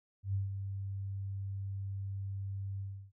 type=tone with ADSR envelope; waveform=sine; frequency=98 Hz; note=G2; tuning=in tune; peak=-29 dBFS; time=0.23-3.12 s; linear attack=110 ms; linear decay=150 ms; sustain=-7 dB; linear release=320 ms; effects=none